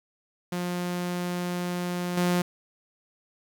sawtooth tone with level steps, 177.3 Hz, F3, 26 cents sharp, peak -24 / -18 dBFS, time 0.52-2.42 s, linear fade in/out 5 ms, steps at 2.17 s, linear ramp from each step 5 ms, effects 10-bit

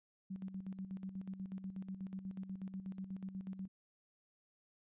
sine tone with tremolo, 190.4 Hz, F#3, 50 cents sharp, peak -40 dBFS, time 0.3-3.68 s, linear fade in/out 10 ms, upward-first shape square, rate 8.2 Hz, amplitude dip 65%, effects resampled to 8000 Hz

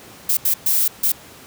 violet noise bursts at uneven times, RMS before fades -17 dBFS, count 4, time 0.29-0.37 / 0.45-0.54 / 0.66-0.88 / 1.03-1.12 s, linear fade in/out 5 ms, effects pink hiss -42 dBFS RMS until 1.46 s + high-pass 100 Hz 12 dB/octave

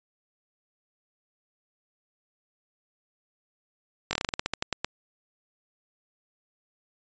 slowing click train, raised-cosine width 0.2 ms, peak -9 dBFS, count 14, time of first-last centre 4.11-4.846 s, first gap 20 ms, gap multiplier 1.16, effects resampled to 16000 Hz

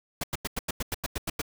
pink noise bursts, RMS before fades -30 dBFS, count 11, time 0.21-1.417 s, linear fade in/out 5 ms, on 27 ms, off 91 ms, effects none

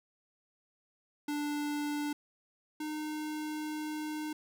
square tone pair in turn, 293.8 / 305.6 Hz, D4 / D#4, +1 / -31 cents, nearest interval minor second, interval 68 cents, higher second, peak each -33 / -36 dBFS, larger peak first, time 1.28-2.13 / 2.8-4.33 s, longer second, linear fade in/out 5 ms, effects none

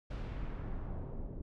brown noise with low-pass filter sweep, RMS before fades -40 dBFS, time 0.1-1.42 s, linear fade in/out 10 ms, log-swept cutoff 4500 to 440 Hz, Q 0.85, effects none

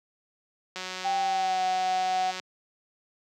click train, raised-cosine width 0.2 ms, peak -18 dBFS, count 304, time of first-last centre 0.76-2.398 s, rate 185 Hz
sine tone with pitch glide, 784 to 743.9 Hz, G5 to F#5, 0 to +9 cents, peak -24 dBFS, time 1.04-2.32 s, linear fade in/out 20 ms, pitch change -91 cents, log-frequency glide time 1.18-1.6 s
effects high-pass 200 Hz 12 dB/octave

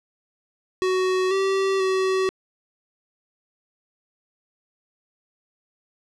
square tone with pitch steps, 372.3 / 386.9 / 378.7 Hz, F#4 / G4 / F#4, +11 / -23 / +40 cents, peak -20 dBFS, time 0.82-2.29 s, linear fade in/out 0 ms, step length 490 ms, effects low-pass 6000 Hz 12 dB/octave + 10-bit

